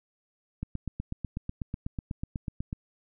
click train, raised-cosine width 5 ms, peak -20 dBFS, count 18, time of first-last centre 0.63-2.729 s, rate 8.1 Hz, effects none

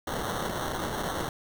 blue noise with sample-and-hold, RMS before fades -32 dBFS, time 0.07-1.29 s, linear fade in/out 2 ms, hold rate 2450 Hz, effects none

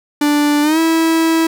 45% pulse tone with pitch glide, 293.7 to 325.9 Hz, D4 to E4, 0 to -20 cents, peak -11 dBFS, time 0.21-1.47 s, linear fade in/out 5 ms, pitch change +180 cents, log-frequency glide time 0.62-0.79 s, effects none

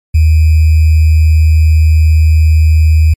sine tone with sample-and-hold, 78.7 Hz, D#2, 20 cents sharp, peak -3 dBFS, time 0.14-3.14 s, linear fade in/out 10 ms, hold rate 2450 Hz, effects MP3 64 kbps

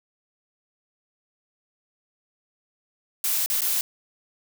blue noise with dropouts, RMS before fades -24 dBFS, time 3.24-3.81 s, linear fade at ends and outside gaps 1 ms, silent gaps 3.461-3.5 / 3.607-3.618 s, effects none

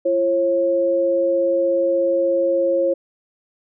sine tone pair together, 341.6 / 541.7 Hz, F4 / C#5, -38 / -40 cents, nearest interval minor sixth, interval 798 cents, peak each -22 / -16 dBFS, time 0.05-2.94 s, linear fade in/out 10 ms, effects none

